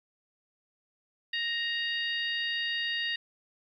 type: harmonic tone with a mistuned harmonic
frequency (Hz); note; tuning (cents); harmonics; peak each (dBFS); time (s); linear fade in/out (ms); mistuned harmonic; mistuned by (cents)
932.3; A#5; 0; 2 / 3 / 4 / 5; -32 / -34 / -36 / -41; 1.33-3.16; 5; 3; +16
effects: 11-bit